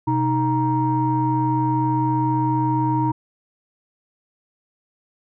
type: tone cluster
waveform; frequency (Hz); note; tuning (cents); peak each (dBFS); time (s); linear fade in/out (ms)
sine; 126.3 / 311.3 / 938; B2 / D#4 / A#5; +39 / +1 / +11; -21; 0.07-3.12; 10
effects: tanh soft clip ceiling -9 dBFS